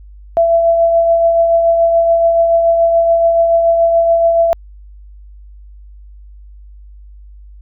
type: tone with tremolo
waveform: sine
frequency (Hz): 670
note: E5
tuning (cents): +28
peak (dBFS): -6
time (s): 0.37-4.53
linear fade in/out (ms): 0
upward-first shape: triangle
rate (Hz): 7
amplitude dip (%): 40
effects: added 50 Hz sine -34 dBFS peak until 7.61 s